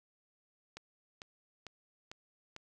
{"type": "click train", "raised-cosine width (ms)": 0.2, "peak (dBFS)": -28, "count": 5, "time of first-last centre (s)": [0.77, 2.564], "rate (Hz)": 2.23, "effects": ["11-bit"]}